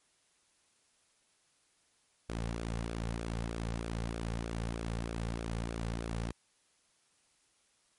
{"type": "tone with flanger", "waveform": "sawtooth", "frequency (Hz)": 56.9, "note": "A#1", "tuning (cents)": -41, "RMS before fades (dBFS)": -37, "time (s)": [2.29, 6.32], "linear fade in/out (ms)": 5, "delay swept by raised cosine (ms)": [0.98, 3.18], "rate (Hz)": 3.2, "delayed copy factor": -0.55, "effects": ["white hiss -71 dBFS RMS until 7.98 s", "MP3 48 kbps"]}